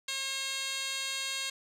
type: tone with band-pass filter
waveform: 10% pulse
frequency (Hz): 539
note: C#5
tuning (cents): -49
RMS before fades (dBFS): -35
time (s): 0.08-1.5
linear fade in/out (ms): 5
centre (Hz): 5100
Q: 2.4
effects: none